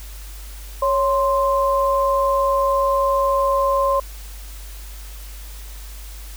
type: tone pair together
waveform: sine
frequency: 554.4 / 1046.5 Hz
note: C#5 / C6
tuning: 0 / 0 cents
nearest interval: major seventh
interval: 1100 cents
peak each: -18 dBFS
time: 0.82-4 s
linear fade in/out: 5 ms
effects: added 50 Hz sine -33 dBFS peak until 6.36 s + white hiss -42 dBFS RMS until 6.36 s